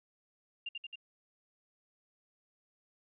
sine tone with echo, 2794 Hz, F7, in tune, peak -36 dBFS, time 0.66-0.69 s, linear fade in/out 5 ms, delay 89 ms, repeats 3, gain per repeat -2 dB, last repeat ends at 0.957 s, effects none

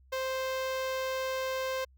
sawtooth tone with notch filter, 523.3 Hz, C5, in tune, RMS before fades -33 dBFS, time 0.12-1.85 s, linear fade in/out 10 ms, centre 9300 Hz, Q 1.2, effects added 65 Hz sine -57 dBFS peak until 1.97 s

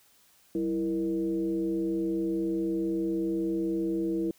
sine tone with frequency modulation, 329.6 Hz, E4, in tune, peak -26 dBFS, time 0.55-4.31 s, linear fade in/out 2 ms, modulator 138 Hz, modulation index 0.71, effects white hiss -62 dBFS RMS until 4.38 s

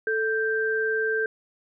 sine tone pair together, 440 / 1570.3 Hz, A4 / G6, 0 / +3 cents, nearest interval octave + minor seventh, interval 2203 cents, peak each -25 dBFS, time 0.07-1.26 s, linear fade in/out 2 ms, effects none

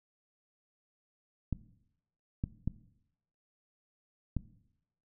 clicks, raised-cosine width 5 ms, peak -19 dBFS, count 4, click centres 1.527 / 2.439 / 2.676 / 4.367 s, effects noise-tail reverb RT60 0.8 s tail -17 dB re dry

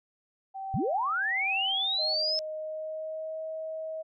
sine tone with tremolo, 774 Hz, G5, 22 cents flat, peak -32 dBFS, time 0.54-2.15 s, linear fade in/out 20 ms, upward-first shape triangle, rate 1.2 Hz, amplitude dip 75%
sine linear sweep, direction up, 90.9 to 5274 Hz, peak -26 dBFS, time 0.74-2.39 s, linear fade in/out 0 ms
sine tone with pitch glide, 622 to 636.2 Hz, D#5 to D#5, -1 to +38 cents, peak -33 dBFS, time 1.98-4.03 s, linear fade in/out 20 ms, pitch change +39 cents, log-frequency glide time 2.56-3.42 s
effects none

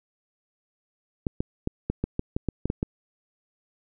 clicks, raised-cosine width 3 ms, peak -12 dBFS, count 11, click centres 1.268 / 1.405 / 1.674 / 1.9 / 2.04 / 2.194 / 2.365 / 2.487 / 2.656 / 2.701 / 2.829 s, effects none

